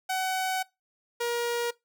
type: tone pair in turn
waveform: sawtooth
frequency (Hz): 752 / 474.7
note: F#5 / A#4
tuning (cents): +28 / +31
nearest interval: minor sixth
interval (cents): 797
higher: first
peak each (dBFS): -23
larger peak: neither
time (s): 0.09-0.63 / 1.2-1.71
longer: first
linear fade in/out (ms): 10
effects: noise-tail reverb RT60 0.2 s tail -22 dB re dry